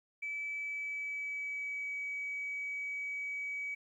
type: tone with pitch glide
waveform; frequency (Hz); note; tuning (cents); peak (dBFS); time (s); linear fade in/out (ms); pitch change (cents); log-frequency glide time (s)
sine; 2305 to 2275; D7 to C#7; -33 to +44; -35; 0.22-3.75; 10; -23; 0.44-1.93
effects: tanh soft clip ceiling -31 dBFS + 12-bit